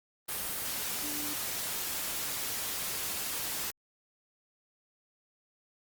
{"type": "tone in noise", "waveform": "sine", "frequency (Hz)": 295.7, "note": "D4", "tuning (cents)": 12, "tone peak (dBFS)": -41, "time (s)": [1.03, 1.34], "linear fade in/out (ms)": 10, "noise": "white", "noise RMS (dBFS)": -35, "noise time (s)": [0.28, 3.71], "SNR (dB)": -9, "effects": ["Opus 32 kbps"]}